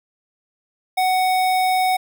square tone with notch filter, 744 Hz, F#5, 9 cents sharp, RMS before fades -18 dBFS, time 0.97-1.97 s, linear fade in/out 10 ms, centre 7000 Hz, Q 2, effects none

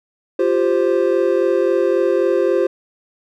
triangle chord, F suspended second, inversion none, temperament just, 349.2 / 392.9 / 523.8 Hz, F4 / G4 / C5, 0 / +4 / +2 cents, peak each -16 dBFS, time 0.39-2.67 s, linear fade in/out 5 ms, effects none

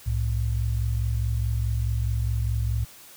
sine tone pair together, 65 / 109.76 Hz, C2 / A2, -11 / -4 cents, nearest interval major sixth, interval 907 cents, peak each -25 / -25 dBFS, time 0.06-2.85 s, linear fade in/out 10 ms, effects white hiss -48 dBFS RMS until 3.16 s

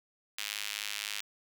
sawtooth tone with high-pass filter, 103.83 Hz, G#2, in tune, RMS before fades -38 dBFS, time 0.38-1.21 s, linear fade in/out 5 ms, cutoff 2700 Hz, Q 1.4, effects none

